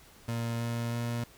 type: tone with pitch steps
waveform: 30% pulse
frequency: 116.54 / 117.42 / 118.3 Hz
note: A#2 / A#2 / A#2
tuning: 0 / +13 / +26 cents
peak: -28 dBFS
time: 0.28-1.24 s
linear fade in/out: 5 ms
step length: 320 ms
effects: pink hiss -56 dBFS RMS until 1.37 s